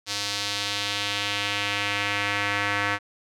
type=tone with band-pass filter sweep; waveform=square; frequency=101.8 Hz; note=G#2; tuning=34 cents flat; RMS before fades=-27 dBFS; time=0.06-2.99 s; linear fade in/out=50 ms; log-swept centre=4700 to 1800 Hz; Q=1.7; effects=none